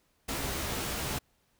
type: noise with comb filter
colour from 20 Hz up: pink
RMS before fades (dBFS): -34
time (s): 0.28-1.19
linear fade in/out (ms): 10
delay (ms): 15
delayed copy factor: +0.7
effects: pink hiss -71 dBFS RMS until 1.59 s